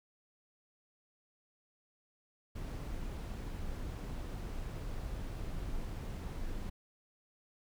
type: noise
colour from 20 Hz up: brown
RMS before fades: -40 dBFS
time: 2.55-6.7 s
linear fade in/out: 10 ms
effects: none